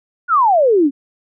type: exponential sweep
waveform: sine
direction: down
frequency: 1480 to 261.6 Hz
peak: -9 dBFS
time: 0.28-0.91 s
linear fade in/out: 50 ms
effects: none